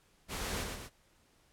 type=noise with echo; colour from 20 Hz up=pink; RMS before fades=-38 dBFS; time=0.28-0.66 s; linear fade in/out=50 ms; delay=120 ms; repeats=2; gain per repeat=-4 dB; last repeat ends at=0.9 s; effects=pink hiss -68 dBFS RMS until 1.52 s + low-pass 12000 Hz 12 dB/octave